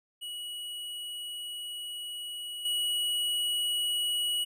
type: tone with level steps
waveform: square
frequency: 2921 Hz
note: F#7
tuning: 23 cents flat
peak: -37 / -28 dBFS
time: 0.21-4.45 s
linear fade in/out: 20 ms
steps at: 2.65 s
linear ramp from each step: 5 ms
effects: none